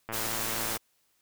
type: click train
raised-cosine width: 0.5 ms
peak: -21 dBFS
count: 77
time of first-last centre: 0.09-0.769 s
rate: 112 Hz
type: noise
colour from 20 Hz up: white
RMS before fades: -33 dBFS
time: 0.12-0.78 s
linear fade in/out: 20 ms
effects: white hiss -71 dBFS RMS until 1.21 s